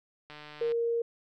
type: click train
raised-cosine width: 0.3 ms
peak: -30 dBFS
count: 64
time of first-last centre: 0.3-0.72 s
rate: 150 Hz
type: tone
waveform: sine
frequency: 466.2 Hz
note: A#4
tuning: in tune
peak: -26 dBFS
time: 0.61-1.02 s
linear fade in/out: 5 ms
effects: none